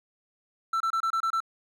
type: tone bursts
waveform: triangle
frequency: 1335 Hz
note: E6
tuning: 22 cents sharp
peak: -22 dBFS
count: 7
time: 0.73-1.404 s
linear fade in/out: 5 ms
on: 74 ms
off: 26 ms
effects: none